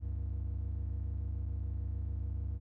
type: tone pair together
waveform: triangle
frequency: 67.7 / 96.15 Hz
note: C#2 / G2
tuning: -40 / -33 cents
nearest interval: tritone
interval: 607 cents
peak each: -33 / -36 dBFS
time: 0-2.6 s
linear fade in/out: 50 ms
effects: tanh soft clip ceiling -26 dBFS